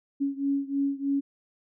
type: beating tone pair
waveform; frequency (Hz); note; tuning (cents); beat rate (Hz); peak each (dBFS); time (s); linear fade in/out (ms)
sine; 277.2 / 280.4; C#4 / C#4; 0 / +20; 3.2; -27 / -29; 0.2-1.21; 20
effects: none